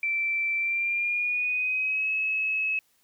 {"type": "tone with pitch glide", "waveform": "sine", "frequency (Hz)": [2337, 2578], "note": ["D7", "E7"], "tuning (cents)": [-9, -39], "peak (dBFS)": -24, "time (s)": [0.03, 2.79], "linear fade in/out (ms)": 2, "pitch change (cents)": 170, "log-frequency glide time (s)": [0.57, 2.11], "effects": ["white hiss -67 dBFS RMS until 3.03 s"]}